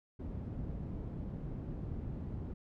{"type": "low-pass noise", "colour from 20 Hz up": "white", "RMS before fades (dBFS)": -41, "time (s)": [0.19, 2.54], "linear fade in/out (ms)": 10, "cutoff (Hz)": 170, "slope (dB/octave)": 12, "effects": []}